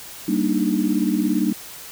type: chord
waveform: sine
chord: Eb major seventh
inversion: first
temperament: equal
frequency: 196 / 233.1 / 293.7 / 311.1 Hz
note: G3 / Bb3 / D4 / Eb4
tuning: 0 / 0 / 0 / 0 cents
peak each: -23 dBFS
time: 0.28-1.53 s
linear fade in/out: 5 ms
effects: white hiss -38 dBFS RMS until 1.91 s